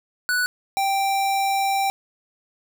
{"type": "tone pair in turn", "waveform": "square", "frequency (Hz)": [1480, 784], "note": ["F#6", "G5"], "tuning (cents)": [0, 0], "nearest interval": "major seventh", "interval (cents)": 1100, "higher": "first", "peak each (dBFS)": -20, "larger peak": "neither", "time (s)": [[0.29, 0.46], [0.77, 1.9]], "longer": "second", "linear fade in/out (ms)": 0, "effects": []}